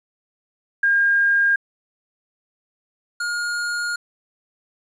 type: tone pair in turn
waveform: sine / square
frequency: 1613 / 1425.7 Hz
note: G6 / F6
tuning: +49 / +35 cents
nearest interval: major second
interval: 214 cents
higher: first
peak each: -14 / -23 dBFS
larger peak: first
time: 0.83-1.56 / 3.2-3.96 s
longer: second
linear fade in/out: 5 ms
effects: resampled to 22050 Hz + 9-bit